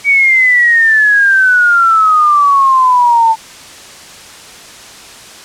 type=exponential sweep; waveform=sine; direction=down; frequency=2275 to 884 Hz; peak=-5 dBFS; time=0.04-3.36 s; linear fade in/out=50 ms; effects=white hiss -33 dBFS RMS until 5.44 s + low-pass 8000 Hz 12 dB/octave